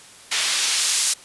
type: noise with band-pass filter sweep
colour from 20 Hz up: white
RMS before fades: -21 dBFS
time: 0.31-1.14 s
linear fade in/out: 10 ms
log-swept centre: 2700 to 7100 Hz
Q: 0.75
effects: white hiss -45 dBFS RMS until 1.24 s + resampled to 24000 Hz